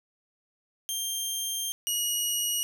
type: tone pair in turn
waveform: 15% pulse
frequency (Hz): 3181 / 2899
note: G7 / F#7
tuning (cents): +25 / -36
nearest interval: major second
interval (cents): 161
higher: first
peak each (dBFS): -22 / -19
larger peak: second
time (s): 0.89-1.72 / 1.87-2.63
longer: first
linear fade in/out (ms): 0
effects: none